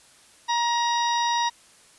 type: harmonic tone with a mistuned harmonic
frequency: 945 Hz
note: A#5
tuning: 23 cents sharp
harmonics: 1 / 2 / 3 / 4 / 5 / 6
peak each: -22 / -31 / -39 / -30 / -39 / -34 dBFS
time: 0.48-1.5 s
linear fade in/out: 20 ms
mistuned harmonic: 5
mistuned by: +62 cents
effects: white hiss -54 dBFS RMS until 1.98 s + resampled to 24000 Hz